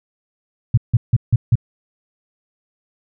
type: tone bursts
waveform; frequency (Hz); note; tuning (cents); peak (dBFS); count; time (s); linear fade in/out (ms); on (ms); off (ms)
sine; 116.5; A#2; -1; -8; 5; 0.74-1.555; 5; 35; 160
effects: none